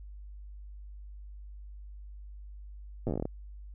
slowing click train, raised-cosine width 2 ms, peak -19 dBFS, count 12, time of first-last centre 3.07-3.254 s, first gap 8 ms, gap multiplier 1.14, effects added 50 Hz sine -43 dBFS peak until 3.74 s

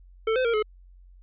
square tone with pitch steps, 444.3 / 513 / 464.3 / 427.3 Hz, A4 / C5 / A#4 / G#4, +17 / -34 / -7 / +49 cents, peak -22 dBFS, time 0.27-0.626 s, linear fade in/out 5 ms, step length 89 ms, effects added 45 Hz sine -48 dBFS peak until 1.22 s + resampled to 8000 Hz

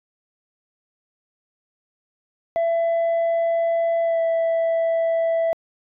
sine tone with pitch glide, 669 to 660.9 Hz, E5 to E5, +25 to +4 cents, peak -15 dBFS, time 2.56-5.53 s, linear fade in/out 0 ms, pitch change -21 cents, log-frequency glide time 4.03-4.2 s, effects tanh soft clip ceiling -17 dBFS

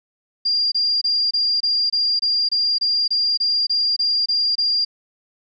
sine tone bursts, 4792 Hz, D8, 34 cents sharp, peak -16 dBFS, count 15, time 0.45-4.85 s, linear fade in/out 10 ms, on 270 ms, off 25 ms, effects none

